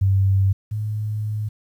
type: tone pair in turn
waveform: sine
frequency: 97 / 106.69 Hz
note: G2 / G#2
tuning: -18 / +47 cents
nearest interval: major second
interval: 165 cents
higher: second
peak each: -14 / -22 dBFS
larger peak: first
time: 0.01-0.53 / 0.71-1.49 s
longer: second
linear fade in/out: 10 ms
effects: 9-bit